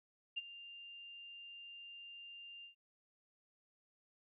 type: tone with ADSR envelope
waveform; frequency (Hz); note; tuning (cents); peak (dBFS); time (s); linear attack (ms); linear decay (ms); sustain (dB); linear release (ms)
sine; 2794; F7; 0; -35; 0.36-2.75; 18; 27; -15; 110
effects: none